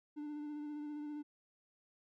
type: tone with vibrato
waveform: triangle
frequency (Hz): 296.8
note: D4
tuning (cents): +18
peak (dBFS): -39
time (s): 0.16-1.23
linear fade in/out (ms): 20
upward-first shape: sine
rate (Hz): 15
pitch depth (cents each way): 22
effects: none